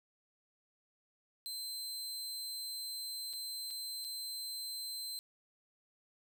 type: tone with dropouts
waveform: sawtooth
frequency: 4100 Hz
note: C8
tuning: 36 cents flat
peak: -37 dBFS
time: 1.46-5.19 s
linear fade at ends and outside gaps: 0 ms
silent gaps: 3.33-3.335 / 3.705-3.709 / 4.043-4.047 s
effects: none